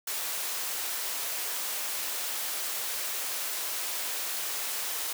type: high-pass noise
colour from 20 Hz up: white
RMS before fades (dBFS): -33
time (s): 0.07-5.13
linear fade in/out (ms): 5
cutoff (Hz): 440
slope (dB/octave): 12
effects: none